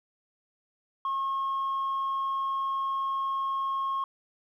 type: tone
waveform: sine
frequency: 1083 Hz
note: C#6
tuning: 41 cents flat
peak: -25 dBFS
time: 1.05-4.04 s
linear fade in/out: 2 ms
effects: tanh soft clip ceiling -25 dBFS + 11-bit